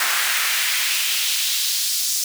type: noise with high-pass filter sweep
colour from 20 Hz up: pink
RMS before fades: -21 dBFS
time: 0-2.24 s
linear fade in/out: 2 ms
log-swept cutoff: 1400 to 5600 Hz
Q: 1.5
effects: none